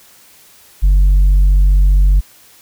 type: tone with tanh clipping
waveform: sine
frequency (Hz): 47.51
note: F#1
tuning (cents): +47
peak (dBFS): -7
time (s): 0.82-2.21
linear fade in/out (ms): 20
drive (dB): 2
effects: white hiss -45 dBFS RMS until 2.61 s